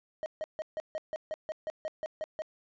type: tone bursts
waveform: triangle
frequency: 625 Hz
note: D#5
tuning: 8 cents sharp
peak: -30 dBFS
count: 13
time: 0.23-2.42 s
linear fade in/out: 0 ms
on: 30 ms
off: 150 ms
effects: resampled to 16000 Hz + 12-bit